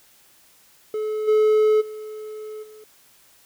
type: tone with level steps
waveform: triangle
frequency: 430 Hz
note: A4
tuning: 40 cents flat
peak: -21 / -12 / -30 / -40 dBFS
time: 0.94-2.84 s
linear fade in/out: 2 ms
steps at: 1.27 / 1.8 / 2.62 s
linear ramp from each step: 20 ms
effects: white hiss -55 dBFS RMS until 3.45 s